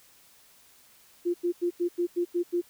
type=tone bursts; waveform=sine; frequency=349.2 Hz; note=F4; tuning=in tune; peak=-23 dBFS; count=8; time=1.25-2.616 s; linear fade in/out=20 ms; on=92 ms; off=90 ms; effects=white hiss -58 dBFS RMS until 2.69 s

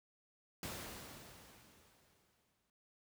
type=noise with exponential decay; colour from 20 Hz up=pink; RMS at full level=-43 dBFS; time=0.63-2.7 s; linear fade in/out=1 ms; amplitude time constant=450 ms; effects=high-pass 60 Hz 12 dB/octave

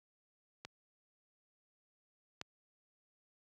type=clicks; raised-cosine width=0.2 ms; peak=-27 / -23 dBFS; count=2; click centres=0.65 / 2.414 s; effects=high-pass 80 Hz 12 dB/octave

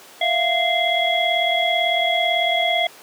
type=tone cluster; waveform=sine; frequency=666 / 704 / 2081 / 3330 Hz; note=E5 / F5 / C7 / G#7; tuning=+18 / +14 / -10 / +4 cents; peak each=-22 dBFS; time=0.21-2.87 s; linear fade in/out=5 ms; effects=pink hiss -43 dBFS RMS until 3.02 s + high-pass 400 Hz 12 dB/octave

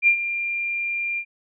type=tone with ADSR envelope; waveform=sine; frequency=2390 Hz; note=D7; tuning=30 cents sharp; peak=-11 dBFS; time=0.02-1.25 s; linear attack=53 ms; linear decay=86 ms; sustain=-12 dB; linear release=69 ms; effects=none

